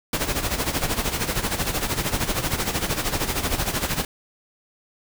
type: noise with tremolo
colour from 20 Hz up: pink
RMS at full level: -22 dBFS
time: 0.13-4.05 s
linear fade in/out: 2 ms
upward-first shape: sine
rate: 13 Hz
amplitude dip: 70%
effects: none